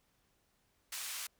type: band-pass noise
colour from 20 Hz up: white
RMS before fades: -42 dBFS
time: 0.92-1.27 s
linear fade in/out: 5 ms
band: 1200 to 11000 Hz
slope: 12 dB/octave
effects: pink hiss -75 dBFS RMS until 1.39 s